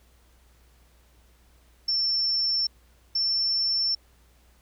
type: tone bursts at uneven times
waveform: sine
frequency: 5390 Hz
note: E8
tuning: 38 cents sharp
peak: -22 dBFS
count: 2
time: 1.88-2.67 / 3.15-3.95 s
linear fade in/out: 5 ms
effects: added 60 Hz sine -57 dBFS peak until 4.61 s + pink hiss -63 dBFS RMS until 4.61 s